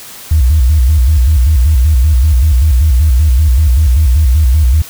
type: tone with vibrato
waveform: sine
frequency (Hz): 69.3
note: C#2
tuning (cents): 0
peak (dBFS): -4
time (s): 0.31-4.82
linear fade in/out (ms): 5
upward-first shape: square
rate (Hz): 5.2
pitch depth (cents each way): 200
effects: tanh soft clip ceiling 0 dBFS + white hiss -31 dBFS RMS until 4.89 s